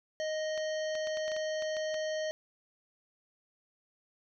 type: harmonic tone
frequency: 622.3 Hz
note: D#5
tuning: in tune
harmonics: 1 / 3 / 5 / 7 / 9 / 10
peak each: -32 / -42 / -46 / -49 / -51 / -52 dBFS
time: 0.2-2.31 s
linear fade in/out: 0 ms
type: clicks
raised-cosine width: 0.2 ms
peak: -27 dBFS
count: 10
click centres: 0.577 / 0.953 / 1.072 / 1.172 / 1.28 / 1.318 / 1.365 / 1.623 / 1.768 / 1.943 s
effects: none